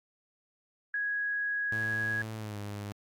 sine tone, 1661.2 Hz, G#6, in tune, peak -29 dBFS, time 0.94-2.22 s, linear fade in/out 2 ms
sawtooth tone with pitch glide, 110 to 102.63 Hz, A2 to G#2, 0 to -20 cents, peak -33 dBFS, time 1.72-2.92 s, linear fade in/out 0 ms, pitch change -120 cents, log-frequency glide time 2.37-2.58 s
effects Opus 48 kbps

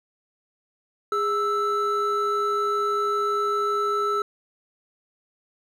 triangle tone pair together, 411.1 / 1318.5 Hz, G#4 / E6, -18 / 0 cents, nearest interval octave + minor sixth, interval 2018 cents, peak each -24 / -21 dBFS, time 1.12-4.22 s, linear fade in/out 2 ms, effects none

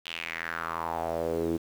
sawtooth tone with band-pass filter sweep, 82.9 Hz, E2, 10 cents sharp, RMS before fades -32 dBFS, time 0.05-1.58 s, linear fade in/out 20 ms, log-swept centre 3200 to 320 Hz, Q 4.1, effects 8-bit

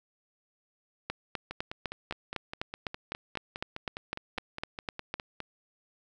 two click trains, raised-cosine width 0.3 ms, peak -16 / -21 dBFS, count 17 / 20, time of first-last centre 1.1-5.14 / 1.51-5.403 s, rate 3.96 / 4.88 Hz, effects none

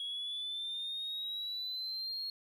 triangle exponential sweep, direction up, 3322 to 4292 Hz, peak -34 dBFS, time 0-2.3 s, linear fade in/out 2 ms, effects tanh soft clip ceiling -33 dBFS + 12-bit

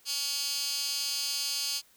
15% pulse tone with high-pass filter, 282.1 Hz, C#4, 30 cents sharp, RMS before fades -32 dBFS, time 0.05-1.82 s, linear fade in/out 50 ms, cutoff 4400 Hz, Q 2.3, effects white hiss -62 dBFS RMS until 1.96 s

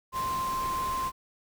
sine tone in noise, 1046.5 Hz, C6, in tune, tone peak -28 dBFS, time 0.12-1.12 s, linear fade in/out 50 ms, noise pink, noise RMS -39 dBFS, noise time 0.12-1.12 s, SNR +8 dB, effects none

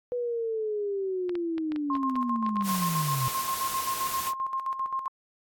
sine linear sweep, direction down, 493.9 to 123.47 Hz, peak -27 dBFS, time 0.12-3.28 s, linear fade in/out 0 ms
clicks, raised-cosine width 0.3 ms, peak -24 dBFS, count 11, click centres 1.294 / 1.354 / 1.581 / 1.72 / 1.761 / 1.953 / 2.156 / 2.464 / 2.568 / 2.61 / 2.939 s
sine tone with tremolo, 1063 Hz, C6, 27 cents sharp, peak -26 dBFS, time 1.9-5.08 s, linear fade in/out 2 ms, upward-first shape square, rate 7.6 Hz, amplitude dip 60%
white noise, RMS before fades -34 dBFS, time 2.63-4.33 s, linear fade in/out 50 ms
effects AAC 64 kbps

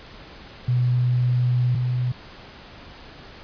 sine tone pair in turn, 123.7 / 124.49 Hz, B2 / B2, +3 / +14 cents, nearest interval unison, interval 11 cents, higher second, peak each -17 / -20 dBFS, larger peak first, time 0.68-1.75 / 1.75-2.12 s, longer first, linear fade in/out 5 ms, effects pink hiss -43 dBFS RMS until 3.43 s + resampled to 11025 Hz

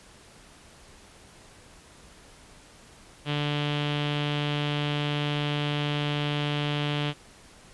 sawtooth tone with low-pass filter, 146.83 Hz, D3, in tune, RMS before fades -28 dBFS, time 3.25-7.14 s, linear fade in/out 50 ms, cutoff 3200 Hz, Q 4.6, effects pink hiss -52 dBFS RMS until 7.73 s + resampled to 24000 Hz

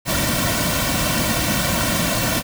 pink noise with comb filter, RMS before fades -20 dBFS, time 0.05-2.43 s, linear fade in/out 50 ms, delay 2.4 ms, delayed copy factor -0.8, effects none

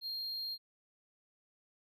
triangle tone, 4218 Hz, C8, 13 cents sharp, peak -36 dBFS, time 0.01-0.58 s, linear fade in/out 50 ms, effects none

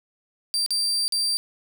35% pulse tone with dropouts, 4699 Hz, D8, in tune, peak -20 dBFS, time 0.54-1.37 s, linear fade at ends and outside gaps 0 ms, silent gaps 0.662-0.706 / 1.08-1.123 s, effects 8-bit

